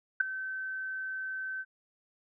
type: tone with ADSR envelope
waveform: sine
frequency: 1537 Hz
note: G6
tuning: 35 cents flat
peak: -18 dBFS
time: 0.2-1.65 s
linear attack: 8 ms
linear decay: 7 ms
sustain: -16 dB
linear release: 46 ms
effects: none